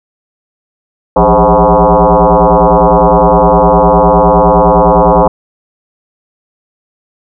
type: tone with frequency modulation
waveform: sine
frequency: 167.6 Hz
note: E3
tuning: 29 cents sharp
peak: -3 dBFS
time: 1.16-5.28 s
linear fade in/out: 5 ms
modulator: 115 Hz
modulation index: 7.7
effects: none